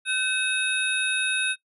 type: tone cluster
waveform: sine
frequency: 1524 / 2580 / 3730 / 10050 Hz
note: G6 / E7 / A#7 / D#9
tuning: -49 / -38 / 0 / +16 cents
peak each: -27 / -27 / -28 / -32 dBFS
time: 0.05-1.56 s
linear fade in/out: 50 ms
effects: noise-tail reverb RT60 0.1 s tail -18 dB re dry